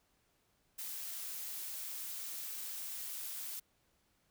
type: noise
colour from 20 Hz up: blue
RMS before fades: -43 dBFS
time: 0.78-3.6 s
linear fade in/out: 10 ms
effects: pink hiss -75 dBFS RMS until 4.3 s